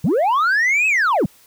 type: linear two-way sweep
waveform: sine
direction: up then down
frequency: 123.47 to 2615 to 123.47 Hz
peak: -11 dBFS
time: 0.04-1.26 s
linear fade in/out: 5 ms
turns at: 0.87 s
effects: tanh soft clip ceiling -13 dBFS + white hiss -51 dBFS RMS until 1.46 s